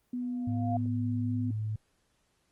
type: tone with pitch glide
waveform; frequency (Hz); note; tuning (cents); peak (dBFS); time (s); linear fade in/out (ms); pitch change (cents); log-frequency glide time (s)
sine; 246.9 to 249.6; B3 to B3; 0 to +19; -31; 0.13-1.51; 5; +19; 1.25-1.33
type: tone with exponential growth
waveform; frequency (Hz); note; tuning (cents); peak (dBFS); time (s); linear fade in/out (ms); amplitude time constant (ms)
sine; 700; F5; +4; -28; 0.21-0.77; 5; 120
type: tone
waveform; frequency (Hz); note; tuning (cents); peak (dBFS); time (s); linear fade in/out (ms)
sine; 107.9; A2; -33; -30; 0.47-1.76; 5
effects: pink hiss -73 dBFS RMS until 2.51 s + Opus 24 kbps